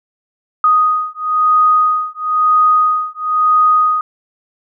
sine beating tone pair, 1244.5 / 1245.5 Hz, D#6 / D#6, 0 / +1 cents, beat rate 1 Hz, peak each -13 dBFS, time 0.64-4.01 s, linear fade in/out 2 ms, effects none

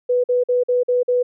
sine tone bursts, 493.9 Hz, B4, in tune, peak -14 dBFS, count 6, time 0.09-1.23 s, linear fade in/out 10 ms, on 150 ms, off 48 ms, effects none

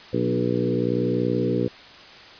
harmonic tone with a mistuned harmonic, 60.7 Hz, B1, 29 cents flat, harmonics 2 / 3 / 4 / 5 / 6 / 7 / 8, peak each -28 / -28 / -28 / -28 / -28 / -28 / -28 dBFS, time 0.13-1.68 s, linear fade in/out 5 ms, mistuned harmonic 5, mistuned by -15 cents, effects white hiss -44 dBFS RMS until 2.39 s + resampled to 11025 Hz

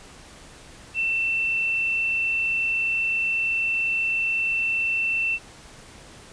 sine tone, 2683 Hz, E7, 30 cents sharp, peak -21 dBFS, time 0.94-5.39 s, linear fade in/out 50 ms, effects pink hiss -46 dBFS RMS until 6.32 s + resampled to 22050 Hz

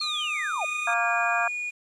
sine linear sweep, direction down, 4349 to 587.3 Hz, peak -27 dBFS, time 0-0.65 s, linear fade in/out 5 ms
25% pulse tone, 1220 Hz, D#6, 34 cents flat, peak -28 dBFS, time 0.01-0.94 s, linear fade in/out 5 ms
triangle tone with pitch glide, 2469 to 2448 Hz, D#7 to D#7, -14 to -29 cents, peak -27 dBFS, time 0.6-1.71 s, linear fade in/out 20 ms, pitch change -15 cents, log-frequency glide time 0.89-1.1 s
harmonic tone, 233.1 Hz, A#3, in tune, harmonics 3 / 4 / 5 / 6 / 7, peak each -27 / -33 / -29 / -30 / -28 dBFS, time 0.87-1.48 s, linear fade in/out 5 ms
effects resampled to 24000 Hz + 9-bit

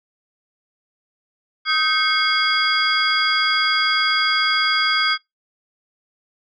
sine tone cluster, 1260 / 1550 / 2169 / 3315 / 4832 Hz, D#6 / G6 / C#7 / G#7 / D8, +21 / -20 / -38 / -4 / +48 cents, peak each -22 dBFS, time 1.65-5.18 s, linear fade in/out 50 ms, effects noise-tail reverb RT60 0.2 s tail -26 dB re dry + tanh soft clip ceiling -5 dBFS

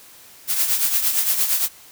blue noise with tremolo, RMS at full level -17 dBFS, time 0.47-1.69 s, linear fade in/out 50 ms, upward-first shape triangle, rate 8.7 Hz, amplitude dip 65%, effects white hiss -46 dBFS RMS until 1.91 s

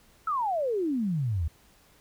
sine exponential sweep, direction down, 1344 to 73.42 Hz, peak -25 dBFS, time 0.27-1.48 s, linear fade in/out 5 ms, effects pink hiss -60 dBFS RMS until 2 s

